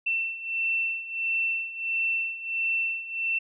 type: beating tone pair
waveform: sine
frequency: 2687 / 2688.5 Hz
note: E7 / E7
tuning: +33 / +33 cents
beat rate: 1.5 Hz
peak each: -31 / -27 dBFS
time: 0.06-3.39 s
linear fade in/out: 10 ms
effects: none